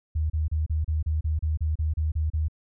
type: tone bursts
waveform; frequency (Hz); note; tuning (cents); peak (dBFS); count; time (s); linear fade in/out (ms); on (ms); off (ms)
sine; 77.78; D#2; 0; -22; 13; 0.15-2.484; 10; 150; 32
effects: none